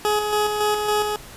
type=tone with tremolo; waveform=20% pulse; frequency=420.6 Hz; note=G#4; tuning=22 cents sharp; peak=-13 dBFS; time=0.05-1.16 s; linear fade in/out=0 ms; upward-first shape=square; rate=3.6 Hz; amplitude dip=40%; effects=pink hiss -41 dBFS RMS until 1.36 s + resampled to 32000 Hz